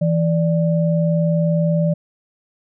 sine tone pair together, 164.81 / 587.3 Hz, E3 / D5, 0 / 0 cents, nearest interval octave + minor seventh, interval 2200 cents, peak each -15 / -21 dBFS, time 0.01-1.94 s, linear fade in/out 10 ms, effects none

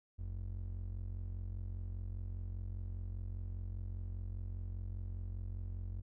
triangle ring-modulated tone, 68.4 Hz, C#2, 23 cents flat, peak -34 dBFS, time 0.18-6.02 s, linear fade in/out 20 ms, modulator 22.5 Hz, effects none

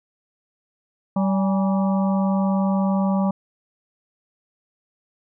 harmonic tone with a mistuned harmonic, 193.1 Hz, G3, 26 cents flat, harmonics 1 / 3 / 4 / 5 / 6, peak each -18 / -28 / -30 / -32 / -34 dBFS, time 1.16-3.31 s, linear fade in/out 5 ms, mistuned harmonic 4, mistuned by +98 cents, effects none

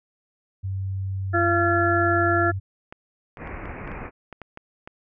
sine tone, 96.1 Hz, G2, 34 cents flat, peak -25 dBFS, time 0.63-2.6 s, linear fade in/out 20 ms
harmonic tone, 342.2 Hz, F4, 35 cents flat, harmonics 1 / 2 / 4 / 5, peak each -23 / -24 / -23 / -25 dBFS, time 1.33-2.52 s, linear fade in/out 20 ms
clicks, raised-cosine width 0.5 ms, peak -23 dBFS, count 10, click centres 2.925 / 3.372 / 3.474 / 3.656 / 3.876 / 3.917 / 4.327 / 4.417 / 4.574 / 4.875 s
pink low-pass noise, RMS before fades -35 dBFS, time 3.37-4.11 s, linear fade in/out 50 ms, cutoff 2500 Hz, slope 96 dB/octave
effects none

